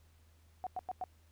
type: tone bursts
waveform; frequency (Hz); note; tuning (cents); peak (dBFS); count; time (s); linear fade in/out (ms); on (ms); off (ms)
sine; 740; F#5; 0; -35; 4; 0.64-1.039; 0; 27; 97
effects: added 80 Hz sine -62 dBFS peak until 1.31 s + pink hiss -71 dBFS RMS until 1.31 s